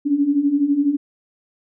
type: beating tone pair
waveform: sine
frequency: 276.8 / 288.8 Hz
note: C#4 / D4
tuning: -2 / -29 cents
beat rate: 12 Hz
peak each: -21 / -16 dBFS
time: 0.05-0.97 s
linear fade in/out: 20 ms
effects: none